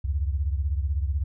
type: beating tone pair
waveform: sine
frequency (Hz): 68.8 / 84.8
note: C#2 / E2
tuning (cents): -12 / +50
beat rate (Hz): 16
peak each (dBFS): -24 / -29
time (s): 0.04-1.24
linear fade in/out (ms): 10
effects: none